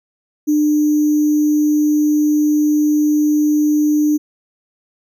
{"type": "tone with sample-and-hold", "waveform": "sine", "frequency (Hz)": 300, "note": "D4", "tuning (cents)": 37, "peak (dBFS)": -11, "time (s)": [0.47, 4.18], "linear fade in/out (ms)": 20, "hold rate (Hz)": 6300, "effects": []}